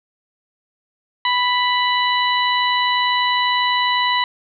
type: harmonic tone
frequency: 989 Hz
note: B5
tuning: 2 cents sharp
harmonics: 1 / 2 / 3 / 4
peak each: -18 / -21 / -23 / -24 dBFS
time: 1.25-4.24 s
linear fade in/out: 2 ms
effects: none